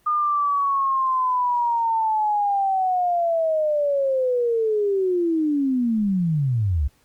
sine linear sweep, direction down, 1221 to 63.9 Hz, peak -18 dBFS, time 0.06-6.88 s, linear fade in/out 10 ms, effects pink hiss -61 dBFS RMS until 7.04 s + Opus 24 kbps

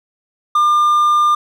triangle tone, 1200 Hz, D6, 37 cents sharp, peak -8 dBFS, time 0.55-1.35 s, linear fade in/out 5 ms, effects none

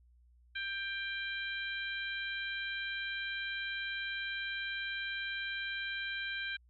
harmonic tone, 790 Hz, G5, 13 cents sharp, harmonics 2 / 3 / 4 / 5, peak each -38 / -42 / -44 / -46 dBFS, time 0.55-6.57 s, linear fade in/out 10 ms, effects added 60 Hz sine -61 dBFS peak until 6.69 s

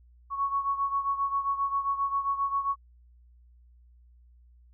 sine beating tone pair, 1108.7 / 1116.2 Hz, C#6 / C#6, 0 / +12 cents, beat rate 7.5 Hz, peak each -27 / -32 dBFS, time 0.3-2.76 s, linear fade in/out 50 ms, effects added 60 Hz sine -54 dBFS peak until 4.73 s

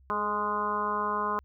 harmonic tone with a mistuned harmonic, 207.7 Hz, G#3, in tune, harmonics 1 / 2 / 3 / 4 / 5 / 6 / 7, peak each -39 / -36 / -40 / -39 / -29 / -33 / -40 dBFS, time 0.1-1.39 s, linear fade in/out 0 ms, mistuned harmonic 2, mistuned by +27 cents, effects added 66 Hz sine -55 dBFS peak until 1.44 s

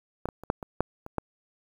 clicks, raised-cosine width 1 ms, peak -15 / -19 / -28 / -9 / -22 / -9 / -25 / -13 dBFS, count 8, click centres 0.256 / 0.288 / 0.436 / 0.501 / 0.628 / 0.806 / 1.064 / 1.183 s, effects 8-bit

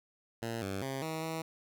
10% pulse tone with pitch steps, 115.1 / 97 / 134.5 / 159.5 / 161.4 Hz, A#2 / G2 / C3 / D#3 / E3, -22 / -18 / +48 / +43 / -36 cents, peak -27 dBFS, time 0.42-1.42 s, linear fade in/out 5 ms, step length 200 ms, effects none

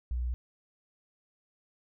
sine tone, 61 Hz, B1, 21 cents flat, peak -29 dBFS, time 0.11-0.34 s, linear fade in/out 0 ms, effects none

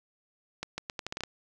accelerating click train, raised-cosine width 0.2 ms, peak -17 dBFS, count 9, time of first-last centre 0.63-1.236 s, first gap 150 ms, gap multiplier 0.79, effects none

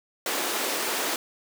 pink high-pass noise, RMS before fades -28 dBFS, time 0.26-1.16 s, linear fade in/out 2 ms, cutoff 310 Hz, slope 24 dB/octave, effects none

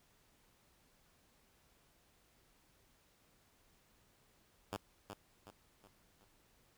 5% pulse tone with echo, 100.8 Hz, G2, 49 cents sharp, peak -28 dBFS, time 4.72-4.77 s, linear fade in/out 10 ms, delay 370 ms, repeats 4, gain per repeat -7 dB, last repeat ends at 6.25 s, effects pink hiss -71 dBFS RMS until 6.77 s

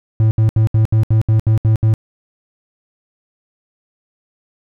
triangle tone bursts, 110 Hz, A2, in tune, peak -7 dBFS, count 10, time 0.2-1.939 s, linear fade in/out 0 ms, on 110 ms, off 71 ms, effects none

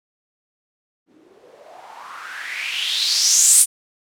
violet noise with low-pass filter sweep, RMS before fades -20 dBFS, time 1.06-3.66 s, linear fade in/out 50 ms, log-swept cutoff 270 to 9600 Hz, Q 5.1, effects none

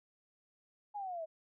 sine linear sweep, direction down, 843 to 622.3 Hz, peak -38 dBFS, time 0.94-1.26 s, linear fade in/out 20 ms, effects none

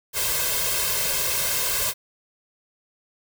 white noise with comb filter, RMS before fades -24 dBFS, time 0.13-1.94 s, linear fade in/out 50 ms, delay 1.9 ms, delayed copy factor +0.95, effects none

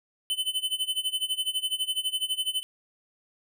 square tone with tremolo, 3034 Hz, F#7, 43 cents sharp, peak -24 dBFS, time 0.3-2.63 s, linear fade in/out 0 ms, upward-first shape sine, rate 12 Hz, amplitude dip 90%, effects none

